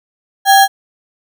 sine tone with sample-and-hold, 784 Hz, G5, in tune, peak -4 dBFS, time 0.45-0.68 s, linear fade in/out 50 ms, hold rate 2450 Hz, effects none

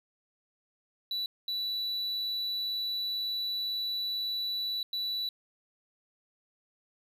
triangle tone bursts at uneven times, 3951 Hz, B7, in tune, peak -29 dBFS, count 3, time 1.11-1.26 / 1.48-4.83 / 4.93-5.29 s, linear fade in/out 2 ms, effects none

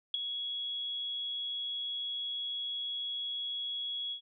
sine tone with ADSR envelope, 3342 Hz, G#7, 10 cents sharp, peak -25 dBFS, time 0.14-4.21 s, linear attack 3 ms, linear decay 12 ms, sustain -9 dB, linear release 93 ms, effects none

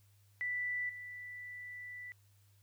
sine tone with level steps, 1975.5 Hz, B6, in tune, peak -34 / -44 dBFS, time 0.41-2.12 s, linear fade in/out 0 ms, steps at 0.89 s, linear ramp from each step 5 ms, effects added 100 Hz sine -64 dBFS peak until 2.62 s + white hiss -73 dBFS RMS until 2.62 s

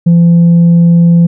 sine tone with tanh clipping, 170.2 Hz, F3, 44 cents flat, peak -3 dBFS, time 0.06-1.27 s, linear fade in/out 10 ms, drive 1 dB, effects none

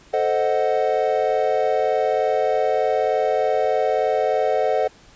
triangle chord, A diminished seventh, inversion none, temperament equal, 440 / 523.3 / 622.3 / 740 Hz, A4 / C5 / Eb5 / Gb5, 0 / 0 / 0 / 0 cents, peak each -21 dBFS, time 0.13-4.88 s, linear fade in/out 10 ms, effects pink hiss -50 dBFS RMS until 5.15 s + resampled to 16000 Hz

